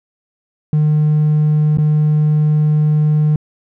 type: tone with dropouts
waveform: triangle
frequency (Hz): 151.8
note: D#3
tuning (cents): -42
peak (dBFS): -7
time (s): 0.73-3.36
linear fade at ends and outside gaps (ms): 2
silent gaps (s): 1.773-1.784
effects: tanh soft clip ceiling -5 dBFS